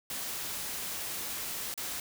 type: noise with dropouts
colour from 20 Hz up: white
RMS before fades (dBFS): -37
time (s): 0.1-2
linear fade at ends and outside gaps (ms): 2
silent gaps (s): 1.741-1.776
effects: none